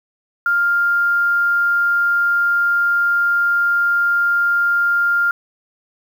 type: tone with quantisation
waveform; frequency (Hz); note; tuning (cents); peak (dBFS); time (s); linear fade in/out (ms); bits
sine; 1400; F6; +4; -13; 0.46-5.31; 2; 7
effects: none